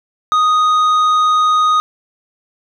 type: tone with tanh clipping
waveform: triangle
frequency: 1244.5 Hz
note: D#6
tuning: in tune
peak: -11 dBFS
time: 0.32-1.8 s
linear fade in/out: 0 ms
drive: 11 dB
effects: none